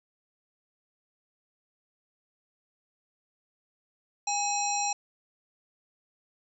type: harmonic tone with a mistuned harmonic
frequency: 817 Hz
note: G#5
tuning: 29 cents flat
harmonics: 1 / 3 / 5 / 7 / 9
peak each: -29 / -36 / -39 / -32 / -35 dBFS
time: 4.27-4.93 s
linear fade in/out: 5 ms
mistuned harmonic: 3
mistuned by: +74 cents
effects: none